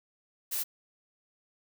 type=noise; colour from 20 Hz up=blue; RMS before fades=-32 dBFS; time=0.51-0.64 s; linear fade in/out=20 ms; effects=none